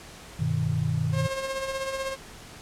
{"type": "chord", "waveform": "sine", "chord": "G augmented", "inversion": "none", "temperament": "equal", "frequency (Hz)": [98, 123.47, 155.56], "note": ["G2", "B2", "D#3"], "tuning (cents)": [0, 0, 0], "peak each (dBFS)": [-30, -28, -26], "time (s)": [0.39, 1.27], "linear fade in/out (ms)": 10}
{"type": "tone with tremolo", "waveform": "sawtooth", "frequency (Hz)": 536, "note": "C5", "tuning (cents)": 42, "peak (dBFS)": -23, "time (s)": [1.12, 2.17], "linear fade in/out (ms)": 50, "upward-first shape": "sine", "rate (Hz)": 16, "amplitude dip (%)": 50}
{"effects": ["pink hiss -45 dBFS RMS until 2.61 s", "low-pass 10000 Hz 12 dB/octave"]}